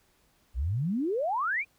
sine exponential sweep, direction up, 55 to 2533 Hz, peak -26 dBFS, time 0.54-1.65 s, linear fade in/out 50 ms, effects pink hiss -67 dBFS RMS until 1.78 s

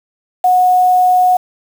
sine tone with quantisation, 731 Hz, F#5, 21 cents flat, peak -7 dBFS, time 0.44-1.37 s, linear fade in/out 5 ms, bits 5, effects none

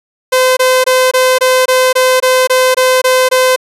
sawtooth tone bursts, 513 Hz, C5, 34 cents flat, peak -3 dBFS, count 12, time 0.32-3.562 s, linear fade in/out 10 ms, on 250 ms, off 22 ms, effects resampled to 32000 Hz

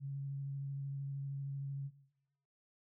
sine tone with vibrato, 138.59 Hz, C#3, in tune, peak -38 dBFS, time 0-1.91 s, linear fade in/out 50 ms, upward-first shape square, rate 13 Hz, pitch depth 10 cents each way, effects noise-tail reverb RT60 0.9 s tail -17 dB re dry

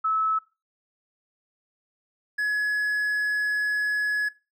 sine / triangle tone pair in turn, 1300 / 1690.4 Hz, E6 / G#6, -24 / +30 cents, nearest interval perfect fourth, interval 454 cents, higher second, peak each -21 dBFS, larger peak neither, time 0.04-0.39 / 2.38-4.29 s, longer second, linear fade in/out 10 ms, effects noise-tail reverb RT60 0.3 s tail -21 dB re dry

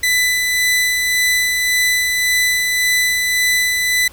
sawtooth tone with tremolo, 1996 Hz, B6, 18 cents sharp, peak -9 dBFS, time 0.03-4.08 s, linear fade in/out 5 ms, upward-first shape sine, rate 1.8 Hz, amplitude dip 30%, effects added 60 Hz sine -43 dBFS peak until 4.12 s + pink hiss -43 dBFS RMS until 4.12 s

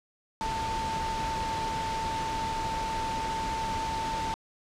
sine tone in noise, 892 Hz, A5, 23 cents sharp, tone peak -30 dBFS, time 0.41-4.34 s, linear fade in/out 0 ms, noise pink, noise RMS -35 dBFS, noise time 0.41-4.34 s, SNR +2 dB, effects low-pass 6000 Hz 12 dB/octave

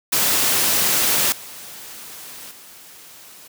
white noise with level steps, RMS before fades -18 / -37 / -43 dBFS, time 0.12-3.48 s, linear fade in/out 10 ms, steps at 1.32 / 2.51 s, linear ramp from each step 2 ms, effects high-pass 100 Hz 12 dB/octave

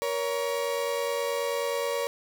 35% pulse tone pair together, 472.6 / 562 Hz, A#4 / C#5, +24 / +24 cents, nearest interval minor third, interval 300 cents, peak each -28 dBFS, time 0.02-2.07 s, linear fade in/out 0 ms, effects none

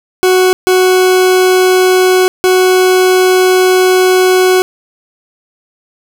40% pulse tone bursts at uneven times, 370 Hz, F#4, in tune, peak -5 dBFS, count 3, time 0.23-0.53 / 0.67-2.28 / 2.44-4.62 s, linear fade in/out 0 ms, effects none

